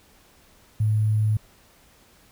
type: tone with sample-and-hold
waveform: sine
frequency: 107.5 Hz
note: A2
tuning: 40 cents flat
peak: -18 dBFS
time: 0.8-1.37 s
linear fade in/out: 5 ms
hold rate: 11025 Hz
effects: pink hiss -56 dBFS RMS until 2.31 s